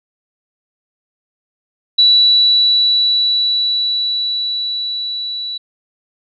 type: tone with level ramp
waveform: sine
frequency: 3940 Hz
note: B7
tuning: 5 cents flat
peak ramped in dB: -6 to -21 dBFS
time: 1.98-5.58 s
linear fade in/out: 10 ms
effects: none